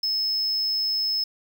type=tone; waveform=triangle; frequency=5200 Hz; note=E8; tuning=24 cents flat; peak=-21 dBFS; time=0.03-1.24 s; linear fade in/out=5 ms; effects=8-bit